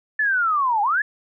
sine linear two-way sweep, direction down then up, 1761 to 796 to 1761 Hz, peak -17 dBFS, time 0.19-1.02 s, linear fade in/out 5 ms, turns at 0.82 s, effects none

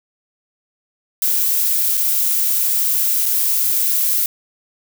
violet noise with dropouts, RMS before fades -17 dBFS, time 1.22-4.26 s, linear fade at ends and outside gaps 1 ms, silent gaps 1.971-1.975 / 3.257-3.261 s, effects none

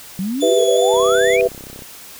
sine exponential sweep, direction up, 179.4 to 2489 Hz, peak -19 dBFS, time 0.19-1.41 s, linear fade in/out 0 ms
25% pulse tone with vibrato, 3434 Hz, A7, 43 cents flat, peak -20 dBFS, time 0.4-1.37 s, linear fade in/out 20 ms, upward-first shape square, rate 2.7 Hz, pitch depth 24 cents each way
sine chord, E minor, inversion first, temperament equal, 392 / 493.9 / 659.3 Hz, G4 / B4 / E5, 0 / 0 / 0 cents, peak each -18 / -14 / -19 dBFS, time 0.42-1.48 s, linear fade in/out 10 ms
click train, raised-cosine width 2 ms, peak -23 dBFS, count 30, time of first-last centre 0.94-1.821 s, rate 32.9 Hz
effects white hiss -38 dBFS RMS until 2.19 s

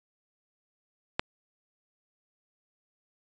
click, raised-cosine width 0.3 ms, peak -9 dBFS, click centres 1.195 s, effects resampled to 16000 Hz

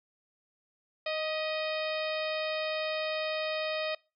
harmonic tone with a mistuned harmonic, 622.3 Hz, D#5, in tune, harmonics 1 / 2 / 3 / 4 / 5 / 6 / 7 / 8, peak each -32 / -41 / -41 / -38 / -44 / -42 / -46 / -46 dBFS, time 1.06-3.95 s, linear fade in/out 5 ms, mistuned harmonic 3, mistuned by +41 cents, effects noise-tail reverb RT60 0.3 s tail -25 dB re dry

